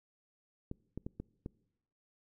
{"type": "clicks", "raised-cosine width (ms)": 3, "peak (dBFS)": -27, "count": 5, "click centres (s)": [0.714, 0.976, 1.065, 1.2, 1.461], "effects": ["noise-tail reverb RT60 0.9 s tail -24 dB re dry"]}